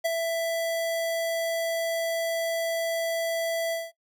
square tone with ADSR envelope, 663 Hz, E5, 10 cents sharp, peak -22 dBFS, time 0.04-3.92 s, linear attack 16 ms, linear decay 22 ms, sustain -4 dB, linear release 200 ms, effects noise-tail reverb RT60 0.1 s tail -20 dB re dry

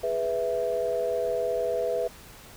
sine chord, E major, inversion first, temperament equal, 415.3 / 493.9 / 659.3 Hz, G#4 / B4 / E5, 0 / 0 / 0 cents, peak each -32 / -27 / -28 dBFS, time 0.03-2.08 s, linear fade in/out 10 ms, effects tanh soft clip ceiling -15 dBFS + pink hiss -48 dBFS RMS until 2.56 s

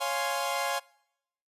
sawtooth chord, Db major seventh, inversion none, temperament equal, 554.4 / 698.5 / 830.6 / 1046.5 Hz, Db5 / F5 / Ab5 / C6, 0 / 0 / 0 / 0 cents, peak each -30 dBFS, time 0-0.8 s, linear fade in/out 20 ms, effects noise-tail reverb RT60 0.8 s tail -24 dB re dry + resampled to 32000 Hz

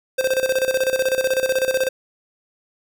square tone with tremolo, 522 Hz, C5, 4 cents flat, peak -16 dBFS, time 0.18-1.89 s, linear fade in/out 10 ms, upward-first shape square, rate 16 Hz, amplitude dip 70%, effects none

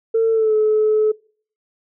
sine tone with pitch glide, 450.6 to 430.3 Hz, A4 to A4, +41 to -39 cents, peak -12 dBFS, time 0.14-1.12 s, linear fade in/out 10 ms, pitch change -80 cents, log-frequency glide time 0.31-0.54 s, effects noise-tail reverb RT60 0.5 s tail -25 dB re dry + tanh soft clip ceiling -9 dBFS

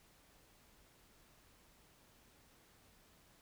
silence, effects pink hiss -67 dBFS RMS until 3.41 s

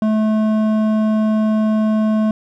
sine tone with hard clipping, 216.5 Hz, A3, 28 cents flat, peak -15 dBFS, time 0.02-2.31 s, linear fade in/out 2 ms, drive 10 dB, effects none

